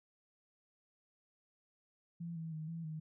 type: tone with pitch steps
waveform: sine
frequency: 169.1 / 162.4 / 156.4 / 165.6 / 156.5 Hz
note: E3 / E3 / D#3 / E3 / D#3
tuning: +44 / -26 / +9 / +8 / +10 cents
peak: -40 dBFS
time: 2.2-3 s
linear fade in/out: 10 ms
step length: 160 ms
effects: none